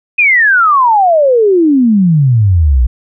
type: exponential sweep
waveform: sine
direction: down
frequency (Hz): 2534 to 56.7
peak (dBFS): -5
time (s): 0.18-2.87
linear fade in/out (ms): 10
effects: none